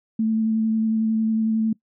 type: tone with vibrato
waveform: sine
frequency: 221.1 Hz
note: A3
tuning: 9 cents sharp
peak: -18 dBFS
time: 0.19-1.73 s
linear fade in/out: 5 ms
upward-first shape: square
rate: 11 Hz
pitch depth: 11 cents each way
effects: noise-tail reverb RT60 0.1 s tail -22 dB re dry